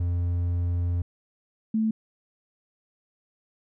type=tone pair in turn; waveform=triangle / sine; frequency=87.31 / 220 Hz; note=F2 / A3; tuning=0 / 0 cents; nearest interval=octave + major third; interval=1600 cents; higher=second; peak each=-21 dBFS; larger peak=neither; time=0-1.02 / 1.74-1.91 s; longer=first; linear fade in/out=5 ms; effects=none